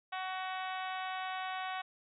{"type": "harmonic tone", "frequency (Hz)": 374.2, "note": "F#4", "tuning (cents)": 20, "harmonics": [2, 3, 4, 5, 6, 7, 8, 9, 10], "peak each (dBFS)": [-39, -43, -45, -47, -49, -50, -51, -52, -53], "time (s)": [0.12, 1.82], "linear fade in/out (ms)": 10, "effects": []}